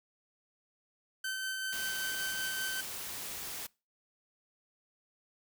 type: tone with tremolo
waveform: sawtooth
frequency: 1539 Hz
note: G6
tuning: 32 cents flat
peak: -30 dBFS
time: 1.24-2.81 s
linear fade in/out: 5 ms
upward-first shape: sine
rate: 5.2 Hz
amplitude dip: 25%
type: noise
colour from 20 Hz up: white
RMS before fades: -41 dBFS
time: 1.72-3.67 s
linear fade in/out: 10 ms
effects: noise-tail reverb RT60 0.3 s tail -24 dB re dry